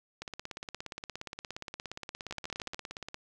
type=two click trains; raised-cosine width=0.2 ms; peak=-22 / -20 dBFS; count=51 / 7; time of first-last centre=0.22-3.144 / 2.31-2.745 s; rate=17.1 / 13.8 Hz; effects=none